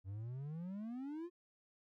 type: exponential sweep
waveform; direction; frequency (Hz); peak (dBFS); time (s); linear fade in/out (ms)
triangle; up; 92.5 to 360; -40; 0.04-1.3; 50
effects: none